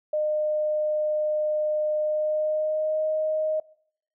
sine tone with pitch glide, 609 to 622.5 Hz, D#5 to D#5, -37 to +1 cents, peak -22 dBFS, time 0.13-3.6 s, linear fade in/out 5 ms, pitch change +38 cents, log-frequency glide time 1.99-3.05 s, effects noise-tail reverb RT60 0.6 s tail -22 dB re dry

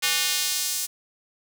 square tone with high-pass filter sweep, 164.81 Hz, E3, in tune, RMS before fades -25 dBFS, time 0.02-0.87 s, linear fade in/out 20 ms, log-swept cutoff 2400 to 7000 Hz, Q 0.89, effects 7-bit

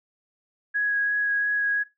sine tone with vibrato, 1661.2 Hz, G#6, in tune, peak -21 dBFS, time 0.74-1.84 s, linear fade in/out 20 ms, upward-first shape sine, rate 2.9 Hz, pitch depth 10 cents each way, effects noise-tail reverb RT60 0.2 s tail -17 dB re dry

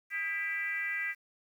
sine tone with frequency modulation, 1976 Hz, B6, in tune, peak -31 dBFS, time 0.1-1.15 s, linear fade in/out 50 ms, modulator 364 Hz, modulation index 0.99, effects 10-bit

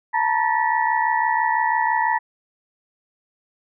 sine tone cluster, 887 / 953 / 1768 / 1931 Hz, A5 / A#5 / A6 / B6, +14 / +38 / +8 / -39 cents, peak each -21 / -21 / -27 / -26 dBFS, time 0.13-2.19 s, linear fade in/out 20 ms, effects none

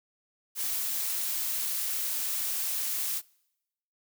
blue noise, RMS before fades -31 dBFS, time 0.55-3.22 s, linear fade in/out 50 ms, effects noise-tail reverb RT60 0.9 s tail -26 dB re dry

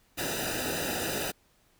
pink noise with comb filter, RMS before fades -32 dBFS, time 0.17-1.32 s, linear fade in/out 20 ms, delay 0.91 ms, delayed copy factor -0.95, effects pink hiss -66 dBFS RMS until 1.79 s

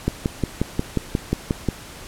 click train, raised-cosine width 3 ms, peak -6 dBFS, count 10, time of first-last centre 0.08-1.687 s, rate 5.6 Hz, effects pink hiss -39 dBFS RMS until 2.07 s + low-pass 12000 Hz 12 dB/octave

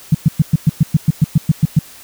sine tone bursts, 155.56 Hz, D#3, in tune, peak -5 dBFS, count 13, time 0.12-1.791 s, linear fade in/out 5 ms, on 27 ms, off 110 ms, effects white hiss -39 dBFS RMS until 2.03 s

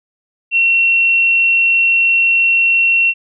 sine tone, 2723 Hz, F7, 44 cents flat, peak -9 dBFS, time 0.51-3.14 s, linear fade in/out 50 ms, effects none

